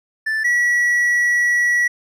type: tone pair in turn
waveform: triangle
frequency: 1760 / 1935.3 Hz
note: A6 / B6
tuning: 0 / -36 cents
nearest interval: major second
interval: 164 cents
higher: second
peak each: -16 / -12 dBFS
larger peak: second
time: 0.26-0.44 / 0.44-1.88 s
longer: second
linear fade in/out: 10 ms
effects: resampled to 32000 Hz